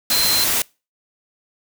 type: tone in noise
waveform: sine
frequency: 4114 Hz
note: C8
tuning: 30 cents flat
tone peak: -19 dBFS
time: 0.11-0.44 s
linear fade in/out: 2 ms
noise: white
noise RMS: -19 dBFS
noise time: 0.1-0.62 s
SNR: -3 dB
effects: noise-tail reverb RT60 0.3 s tail -25 dB re dry